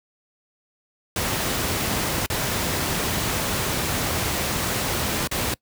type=noise with dropouts; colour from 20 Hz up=pink; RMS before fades=-24 dBFS; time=1.16-5.54 s; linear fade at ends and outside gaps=2 ms; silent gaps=2.262-2.3 / 5.274-5.313 s; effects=noise-tail reverb RT60 0.1 s tail -24 dB re dry + high-pass 60 Hz 12 dB/octave